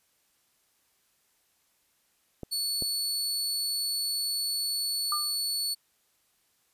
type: clicks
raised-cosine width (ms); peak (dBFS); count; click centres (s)
2; -23; 2; 2.433 / 2.823
type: tone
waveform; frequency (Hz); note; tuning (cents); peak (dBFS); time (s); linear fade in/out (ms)
sawtooth; 4431; C#8; -2; -25; 2.51-5.75; 20
type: tone with exponential decay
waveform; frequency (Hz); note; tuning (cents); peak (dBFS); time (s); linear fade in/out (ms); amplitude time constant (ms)
sine; 1206; D6; +46; -25; 5.12-5.37; 2; 54
effects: white hiss -70 dBFS RMS until 6.73 s + resampled to 32000 Hz